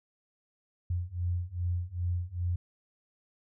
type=beating tone pair; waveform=sine; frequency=86.9 / 89.4 Hz; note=F2 / F2; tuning=-8 / +41 cents; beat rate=2.5 Hz; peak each=-33 / -32 dBFS; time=0.9-2.56 s; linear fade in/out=5 ms; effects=none